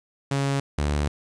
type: tone pair in turn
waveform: sawtooth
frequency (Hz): 138.5 / 73.37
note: C#3 / D2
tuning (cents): -1 / -1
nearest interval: major seventh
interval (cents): 1100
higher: first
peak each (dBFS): -18 / -18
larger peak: neither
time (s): 0.31-0.6 / 0.78-1.08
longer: second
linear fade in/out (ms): 5
effects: resampled to 22050 Hz + 9-bit